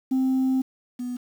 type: tone pair in turn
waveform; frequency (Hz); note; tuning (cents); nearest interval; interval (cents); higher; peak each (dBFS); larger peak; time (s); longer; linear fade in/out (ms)
sine; 261.6 / 246.9; C4 / B3; 0 / 0; minor second; 100; first; -17 / -27; first; 0.11-0.62 / 0.99-1.17; first; 10
effects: tanh soft clip ceiling -18 dBFS + 8-bit